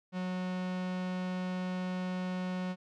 45% pulse tone, 183.2 Hz, F#3, 17 cents flat, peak -33 dBFS, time 0.12-2.76 s, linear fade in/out 50 ms, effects low-pass 4000 Hz 12 dB/octave

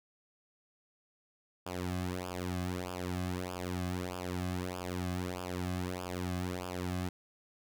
sawtooth tone with flanger, 90.4 Hz, F#2, 40 cents flat, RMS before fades -37 dBFS, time 1.66-7.09 s, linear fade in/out 5 ms, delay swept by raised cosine 0.49 to 2.19 ms, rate 1.6 Hz, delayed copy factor -0.85, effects none

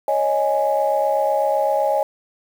sine chord, C# suspended second, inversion none, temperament equal, 554.4 / 622.3 / 830.6 Hz, C#5 / D#5 / G#5, 0 / 0 / 0 cents, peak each -20 / -20 / -20 dBFS, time 0.08-2.03 s, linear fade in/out 2 ms, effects tanh soft clip ceiling -7 dBFS + 7-bit

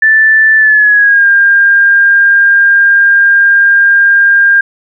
sine tone with pitch glide, 1760 to 1604.6 Hz, A6 to G6, 0 to +40 cents, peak -3 dBFS, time 0.02-4.61 s, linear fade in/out 5 ms, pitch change -160 cents, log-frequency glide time 0.57-1.27 s, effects none

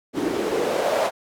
white noise with band-pass filter sweep, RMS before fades -23 dBFS, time 0.13-1.11 s, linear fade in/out 50 ms, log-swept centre 290 to 670 Hz, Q 3.2, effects none

